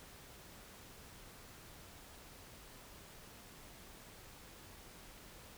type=silence; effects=pink hiss -56 dBFS RMS until 5.57 s